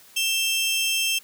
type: tone pair together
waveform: sawtooth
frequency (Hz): 2665 / 3179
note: E7 / G7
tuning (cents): +18 / +24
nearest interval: minor third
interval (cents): 306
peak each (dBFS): -21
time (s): 0.16-1.19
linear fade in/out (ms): 10
effects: white hiss -51 dBFS RMS until 1.23 s + high-pass 80 Hz 12 dB/octave